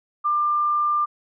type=tone; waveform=sine; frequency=1193 Hz; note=D6; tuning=27 cents sharp; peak=-18 dBFS; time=0.24-1.06 s; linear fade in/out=20 ms; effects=none